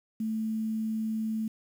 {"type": "tone with quantisation", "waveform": "sine", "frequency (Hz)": 220, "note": "A3", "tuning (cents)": 0, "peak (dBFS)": -28, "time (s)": [0.2, 1.48], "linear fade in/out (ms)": 5, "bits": 9, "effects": []}